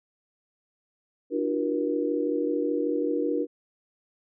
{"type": "tone cluster", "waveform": "sine", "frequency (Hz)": [297.8, 343, 376.2, 476], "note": ["D4", "F4", "F#4", "A#4"], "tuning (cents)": [24, -31, 29, 36], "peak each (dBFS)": [-28, -31, -32, -28], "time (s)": [1.3, 3.47], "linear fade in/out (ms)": 50, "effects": []}